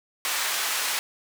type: band-pass noise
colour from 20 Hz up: pink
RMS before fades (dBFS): -27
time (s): 0.25-0.99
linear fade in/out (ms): 0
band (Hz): 1200 to 16000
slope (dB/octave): 12
effects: none